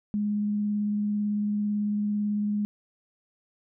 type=tone with vibrato; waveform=sine; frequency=207.7 Hz; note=G#3; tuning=in tune; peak=-24 dBFS; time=0.14-2.65 s; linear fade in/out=0 ms; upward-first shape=triangle; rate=18 Hz; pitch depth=13 cents each way; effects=none